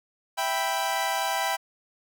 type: chord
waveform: sawtooth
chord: E minor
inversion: none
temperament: equal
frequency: 659.3 / 784 / 987.8 Hz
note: E5 / G5 / B5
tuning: 0 / 0 / 0 cents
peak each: -28 / -24 / -26 dBFS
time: 0.37-1.57 s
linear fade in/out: 20 ms
effects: none